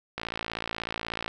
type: click train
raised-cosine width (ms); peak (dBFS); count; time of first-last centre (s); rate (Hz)
0.3; -15; 63; 0.18-1.279; 56.4
effects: none